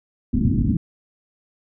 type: low-pass noise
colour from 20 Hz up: white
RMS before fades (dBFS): -19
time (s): 0.33-0.77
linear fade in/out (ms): 5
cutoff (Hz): 270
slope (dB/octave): 48
effects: none